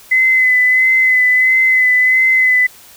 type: tone with vibrato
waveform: sine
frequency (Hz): 2028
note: B6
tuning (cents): +45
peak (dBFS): -8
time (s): 0.11-2.67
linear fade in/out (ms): 10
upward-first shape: sine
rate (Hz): 1.5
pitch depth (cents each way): 24
effects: white hiss -41 dBFS RMS until 2.96 s